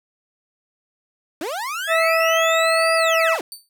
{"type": "linear two-way sweep", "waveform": "30% pulse", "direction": "up then down", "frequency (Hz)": [278.4, 4900, 278.4], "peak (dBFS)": -22, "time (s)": [1.41, 3.41], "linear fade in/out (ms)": 2, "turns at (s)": 2.95}
{"type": "harmonic tone", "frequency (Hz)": 653, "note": "E5", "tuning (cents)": -17, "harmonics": [1, 2, 3, 4], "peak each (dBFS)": [-18, -21, -23, -24], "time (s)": [1.87, 3.38], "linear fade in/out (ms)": 50}
{"type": "tone with exponential decay", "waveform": "20% pulse", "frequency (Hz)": 4565, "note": "D8", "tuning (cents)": -50, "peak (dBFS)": -23, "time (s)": [3.52, 3.69], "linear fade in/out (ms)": 1, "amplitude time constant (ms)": 35}
{"effects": []}